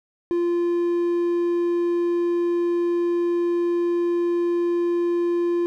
triangle tone, 346.2 Hz, F4, 15 cents flat, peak -17 dBFS, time 0.31-5.66 s, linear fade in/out 0 ms, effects none

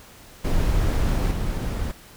brown noise with level steps, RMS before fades -21 / -25 dBFS, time 0.44-1.92 s, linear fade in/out 10 ms, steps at 1.31 s, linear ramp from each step 5 ms, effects pink hiss -47 dBFS RMS until 2.16 s

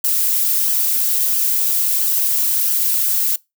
violet noise with flanger, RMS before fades -17 dBFS, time 0.04-3.36 s, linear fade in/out 5 ms, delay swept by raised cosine 0.65 to 4.45 ms, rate 1.5 Hz, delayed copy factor +0.5, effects noise-tail reverb RT60 0.2 s tail -22 dB re dry

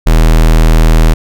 square tone, 40.03 Hz, D#1, 50 cents sharp, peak -4 dBFS, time 0.06-1.14 s, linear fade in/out 10 ms, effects none

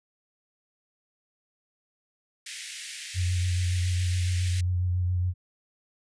pink high-pass noise, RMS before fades -38 dBFS, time 2.46-4.61 s, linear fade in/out 5 ms, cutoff 1800 Hz, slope 48 dB/octave
sine tone with vibrato, 90 Hz, F#2, 47 cents flat, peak -23 dBFS, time 3.14-5.34 s, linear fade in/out 50 ms, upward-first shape triangle, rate 7.2 Hz, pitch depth 29 cents each way
effects resampled to 22050 Hz

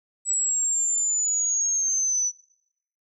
sine linear sweep, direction down, 7860 to 5920 Hz, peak -21 dBFS, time 0.25-2.32 s, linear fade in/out 50 ms, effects noise-tail reverb RT60 0.8 s tail -25 dB re dry

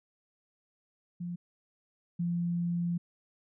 sine tone pair in turn, 174.61 / 172.6 Hz, F3 / F3, 0 / -20 cents, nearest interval unison, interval 20 cents, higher first, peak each -34 / -28 dBFS, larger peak second, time 1.2-1.36 / 2.19-2.98 s, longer second, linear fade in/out 10 ms, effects none

